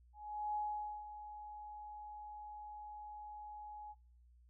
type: tone with ADSR envelope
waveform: sine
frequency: 840 Hz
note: G#5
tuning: 19 cents sharp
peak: -35 dBFS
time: 0.13-3.95 s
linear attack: 420 ms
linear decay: 490 ms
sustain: -12 dB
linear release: 42 ms
effects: noise-tail reverb RT60 0.5 s tail -26 dB re dry + added 60 Hz sine -62 dBFS peak until 4.49 s